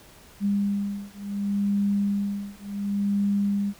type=beating tone pair; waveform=sine; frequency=201.1 / 201.79 Hz; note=G3 / G#3; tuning=+44 / -50 cents; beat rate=0.69 Hz; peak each=-26 dBFS; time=0.4-3.74 s; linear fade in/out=50 ms; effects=pink hiss -51 dBFS RMS until 3.79 s